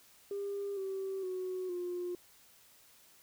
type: tone with pitch steps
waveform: sine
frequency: 401.1 / 385.2 / 369.9 / 355.3 Hz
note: G4 / G4 / F#4 / F4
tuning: +40 / -30 / 0 / +30 cents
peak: -34 dBFS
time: 0.31-2.15 s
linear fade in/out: 2 ms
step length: 460 ms
effects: tanh soft clip ceiling -31 dBFS + white hiss -62 dBFS RMS until 3.22 s